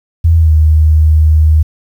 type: tone with pitch glide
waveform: sine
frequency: 82.4 to 77.78 Hz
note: E2 to D#2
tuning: 0 to 0 cents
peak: -4 dBFS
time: 0.24-1.63 s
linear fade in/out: 10 ms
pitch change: -100 cents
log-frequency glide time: 0.37-0.52 s
effects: 7-bit